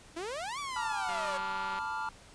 sawtooth exponential two-way sweep, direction up then down, 318.3 to 1174.7 to 545 Hz, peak -32 dBFS, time 0.16-1.38 s, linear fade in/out 10 ms, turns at 0.59 s
triangle chord, B half-diminished seventh, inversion third, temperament equal with one note detuned, 880 / 978.1 / 1174.7 / 1396.9 Hz, A5 / B5 / D6 / F6, 0 / -17 / 0 / 0 cents, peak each -35 / -39 / -40 / -36 dBFS, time 0.76-2.09 s, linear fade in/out 2 ms
click train, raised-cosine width 0.3 ms, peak -27 dBFS, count 135, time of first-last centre 1.09-1.788 s, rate 192 Hz
effects pink hiss -55 dBFS RMS until 2.34 s + resampled to 22050 Hz

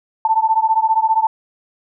sine beating tone pair, 880 / 895 Hz, A5 / A5, 0 / +29 cents, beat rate 15 Hz, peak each -15 / -16 dBFS, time 0.25-1.27 s, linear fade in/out 2 ms, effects none

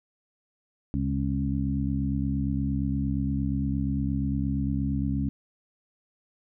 harmonic tone with a mistuned harmonic, 68.6 Hz, C#2, 17 cents flat, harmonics 1 / 2 / 3 / 4, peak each -30 / -30 / -30 / -30 dBFS, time 0.94-5.29 s, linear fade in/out 0 ms, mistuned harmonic 1, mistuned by +78 cents, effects none

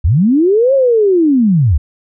sine linear two-way sweep, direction up then down, 61.9 to 554.4 to 61.9 Hz, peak -7 dBFS, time 0.04-1.78 s, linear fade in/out 10 ms, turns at 0.74 s, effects none

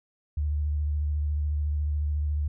sine tone with vibrato, 74.3 Hz, D2, 21 cents sharp, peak -24 dBFS, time 0.37-2.48 s, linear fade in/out 5 ms, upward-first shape sine, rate 14 Hz, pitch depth 32 cents each way, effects none

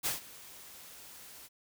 white noise with ADSR envelope, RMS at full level -31 dBFS, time 0.03-1.49 s, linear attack 30 ms, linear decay 140 ms, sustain -20 dB, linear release 35 ms, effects none

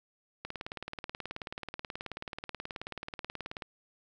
click train, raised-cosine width 0.3 ms, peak -22 dBFS, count 60, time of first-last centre 0.45-3.622 s, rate 18.6 Hz, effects none

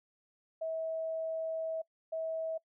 sine tone bursts at uneven times, 646 Hz, E5, 35 cents flat, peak -33 dBFS, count 2, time 0.61-1.82 / 2.12-2.58 s, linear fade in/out 10 ms, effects noise-tail reverb RT60 0.1 s tail -23 dB re dry

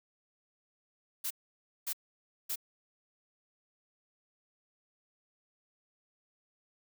blue noise bursts, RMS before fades -35 dBFS, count 3, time 1.24-2.558 s, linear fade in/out 10 ms, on 66 ms, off 560 ms, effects none

